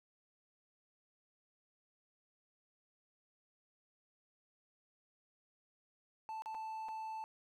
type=tone with dropouts; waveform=triangle; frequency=880 Hz; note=A5; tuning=in tune; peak=-39 dBFS; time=6.29-7.24 s; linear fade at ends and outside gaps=0 ms; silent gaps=6.421-6.459 / 6.545-6.549 / 6.885-6.889 s; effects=none